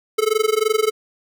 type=tone with amplitude modulation; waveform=square; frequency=434.4 Hz; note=A4; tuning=22 cents flat; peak=-13 dBFS; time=0.18-0.91 s; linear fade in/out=10 ms; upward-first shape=sine; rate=23.1 Hz; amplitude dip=95%; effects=none